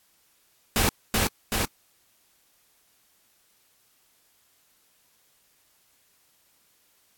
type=noise with echo; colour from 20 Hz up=pink; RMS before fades=-22 dBFS; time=0.76-0.89 s; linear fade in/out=0 ms; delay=380 ms; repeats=2; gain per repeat=-2 dB; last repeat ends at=1.65 s; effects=white hiss -64 dBFS RMS until 7.17 s + AAC 64 kbps